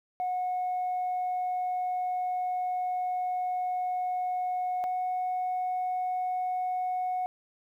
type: tone pair in turn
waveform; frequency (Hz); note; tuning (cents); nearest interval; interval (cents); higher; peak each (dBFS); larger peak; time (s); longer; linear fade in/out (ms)
sine; 730 / 734.1; F#5 / F#5; -24 / -14; unison; 10; second; -26; neither; 0.2-4.84 / 4.84-7.26; first; 0
effects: tanh soft clip ceiling -25 dBFS + 11-bit